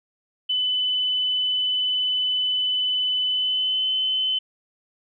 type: tone with pitch glide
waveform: sine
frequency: 3007 to 3044 Hz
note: F#7 to F#7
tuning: +27 to +48 cents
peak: -20 dBFS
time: 0.49-4.39 s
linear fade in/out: 10 ms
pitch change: +21 cents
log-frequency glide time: 3.27-3.89 s
effects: none